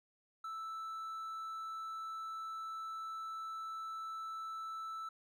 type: tone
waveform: triangle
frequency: 1318.5 Hz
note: E6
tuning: in tune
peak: -39 dBFS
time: 0.44-5.09 s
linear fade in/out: 5 ms
effects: none